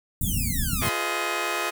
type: band-stop noise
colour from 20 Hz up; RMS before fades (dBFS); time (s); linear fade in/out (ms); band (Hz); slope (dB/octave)
pink; -26; 0.21-0.89; 2; 260 to 7800; 48
type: exponential sweep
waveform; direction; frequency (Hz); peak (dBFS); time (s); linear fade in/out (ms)
10% pulse; down; 3673 to 932.3; -24; 0.22-0.93; 50
type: chord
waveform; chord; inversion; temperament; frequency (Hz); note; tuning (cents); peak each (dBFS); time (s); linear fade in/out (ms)
10% pulse; F half-diminished seventh; none; just; 349.2 / 419.1 / 502.9 / 628.6; F4 / Ab4 / Cb5 / Eb5; 0 / +16 / +31 / +18; -22 / -23 / -26 / -23; 0.81-1.71; 20
effects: none